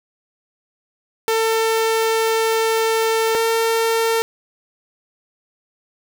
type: tone pair in turn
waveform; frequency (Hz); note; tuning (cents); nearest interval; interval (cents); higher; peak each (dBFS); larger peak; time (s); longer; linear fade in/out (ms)
sawtooth; 448 / 453.5; A4 / A#4; +31 / -48; unison; 21; second; -12; neither; 1.28-3.35 / 3.35-4.22; first; 0
effects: none